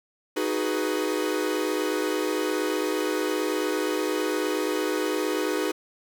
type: chord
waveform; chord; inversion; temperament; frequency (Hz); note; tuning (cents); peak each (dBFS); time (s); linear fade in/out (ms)
45% pulse; G# minor seventh; second; equal with one note detuned; 311.1 / 370 / 418.7 / 493.9; D#4 / F#4 / G#4 / B4; 0 / 0 / +14 / 0; -29 / -30 / -30 / -31; 0.36-5.72; 10
effects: none